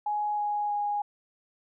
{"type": "tone with pitch steps", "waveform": "sine", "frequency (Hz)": [836, 830.2, 824.5], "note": ["G#5", "G#5", "G#5"], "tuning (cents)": [11, -1, -13], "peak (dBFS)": -26, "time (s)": [0.06, 1.02], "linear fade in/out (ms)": 5, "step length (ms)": 320, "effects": []}